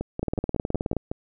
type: two click trains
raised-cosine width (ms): 2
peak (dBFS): -12 / -15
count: 15 / 7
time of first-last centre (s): 0.23-0.967 / 0.01-1.115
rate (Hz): 19 / 5.43
effects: none